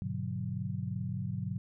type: chord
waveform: sine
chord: G# half-diminished seventh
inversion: none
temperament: equal with one note detuned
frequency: 101.45 / 123.47 / 146.83 / 185 Hz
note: G#2 / B2 / D3 / F#3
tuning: -40 / 0 / 0 / 0 cents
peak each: -38 / -38 / -40 / -38 dBFS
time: 0.02-1.58 s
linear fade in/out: 0 ms
effects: none